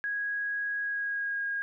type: tone with pitch glide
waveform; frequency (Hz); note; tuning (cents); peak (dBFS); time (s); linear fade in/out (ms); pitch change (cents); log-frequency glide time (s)
sine; 1654 to 1631.2; G#6 to G#6; -8 to -32; -29; 0.04-1.62; 0; -24; 0.8-1.44
effects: none